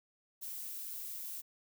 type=noise; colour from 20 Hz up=violet; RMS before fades=-43 dBFS; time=0.41-1.42 s; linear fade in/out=20 ms; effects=none